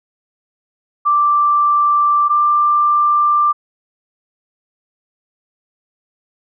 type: tone pair in turn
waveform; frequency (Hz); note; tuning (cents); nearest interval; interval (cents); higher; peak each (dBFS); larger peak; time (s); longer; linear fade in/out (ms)
sine; 1174.7 / 1184.2; D6 / D6; 0 / +14; unison; 14; second; -10; neither; 1.05-2.29 / 2.29-3.53; neither; 20
effects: none